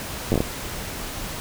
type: slowing click train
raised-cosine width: 2 ms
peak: -7 dBFS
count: 6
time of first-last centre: 0.32-0.405 s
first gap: 9 ms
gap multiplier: 1.32
effects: pink hiss -32 dBFS RMS until 1.4 s